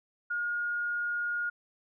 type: tone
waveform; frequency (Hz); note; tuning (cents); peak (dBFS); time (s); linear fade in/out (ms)
sine; 1429; F6; +39; -29; 0.3-1.5; 10
effects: none